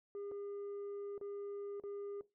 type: tone with dropouts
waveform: sine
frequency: 404.4 Hz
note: G#4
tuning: 46 cents flat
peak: -39 dBFS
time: 0.15-2.21 s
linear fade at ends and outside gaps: 1 ms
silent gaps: 0.314-0.318 / 1.179-1.212 / 1.799-1.837 s
effects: noise-tail reverb RT60 0.2 s tail -18 dB re dry + tanh soft clip ceiling -41 dBFS